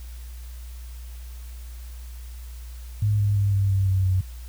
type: tone with pitch steps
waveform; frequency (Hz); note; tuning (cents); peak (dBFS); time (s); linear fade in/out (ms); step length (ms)
sine; 104.4 / 102.43 / 100.49 / 98.6 / 96.74 / 94.91 / 93.12; G#2 / G#2 / G2 / G2 / G2 / F#2 / F#2; +10 / -23 / +43 / +11 / -22 / +45 / +12; -18; 3.02-4.21; 5; 170
effects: added 60 Hz sine -35 dBFS peak until 4.48 s + white hiss -51 dBFS RMS until 4.48 s